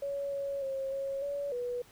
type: tone with pitch steps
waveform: sine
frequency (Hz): 561 / 557 / 538 / 547 / 568 / 488.4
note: C#5 / C#5 / C5 / C#5 / C#5 / B4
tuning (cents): +21 / +8 / +48 / -23 / +42 / -19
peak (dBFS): -32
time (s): 0.02-1.82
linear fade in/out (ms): 5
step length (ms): 300
effects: pink hiss -59 dBFS RMS until 1.91 s